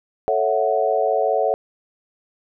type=chord; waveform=sine; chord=F# minor seventh; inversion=first; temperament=equal; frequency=440 / 554.4 / 659.3 / 740 Hz; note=A4 / C#5 / E5 / F#5; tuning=0 / 0 / 0 / 0 cents; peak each=-22 dBFS; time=0.28-1.54 s; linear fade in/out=0 ms; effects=none